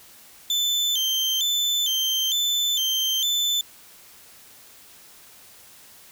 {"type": "tone with vibrato", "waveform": "35% pulse", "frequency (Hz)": 3322, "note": "G#7", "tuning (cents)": 0, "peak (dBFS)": -19, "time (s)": [0.5, 3.61], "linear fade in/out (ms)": 2, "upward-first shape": "square", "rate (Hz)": 1.1, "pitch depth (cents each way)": 100, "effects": ["white hiss -49 dBFS RMS until 6.11 s"]}